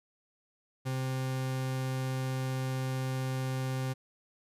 40% pulse tone, 130.81 Hz, C3, in tune, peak -30 dBFS, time 0.85-3.94 s, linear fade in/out 20 ms, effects resampled to 32000 Hz

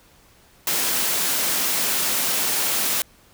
white high-pass noise, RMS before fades -22 dBFS, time 0.67-3.02 s, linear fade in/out 2 ms, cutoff 140 Hz, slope 24 dB/octave, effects pink hiss -54 dBFS RMS until 3.33 s

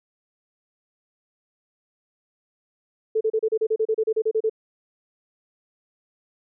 sine tone bursts, 440 Hz, A4, in tune, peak -18 dBFS, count 15, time 3.15-4.497 s, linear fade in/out 10 ms, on 59 ms, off 33 ms, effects none

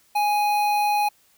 square tone with notch filter, 830.6 Hz, G#5, in tune, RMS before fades -21 dBFS, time 0.15-1.09 s, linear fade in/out 10 ms, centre 7200 Hz, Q 0.83, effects white hiss -60 dBFS RMS until 1.37 s

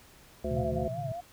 harmonic tone, 73.42 Hz, D2, in tune, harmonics 1 / 3 / 5 / 7 / 9, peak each -36 / -36 / -36 / -36 / -36 dBFS, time 0.44-0.88 s, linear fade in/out 5 ms
pink band-pass noise, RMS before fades -36 dBFS, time 0.51-1.12 s, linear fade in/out 2 ms, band 110 to 170 Hz, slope 96 dB/octave
sine tone with vibrato, 675 Hz, E5, 41 cents sharp, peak -35 dBFS, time 0.56-1.21 s, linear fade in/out 10 ms, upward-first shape triangle, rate 5.1 Hz, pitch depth 96 cents each way
effects pink hiss -56 dBFS RMS until 1.32 s

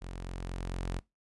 sawtooth tone with level ramp, 44.44 Hz, F1, 31 cents sharp, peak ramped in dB -36 to -28 dBFS, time 0.01-1 s, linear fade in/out 20 ms, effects noise-tail reverb RT60 0.2 s tail -22 dB re dry + resampled to 24000 Hz

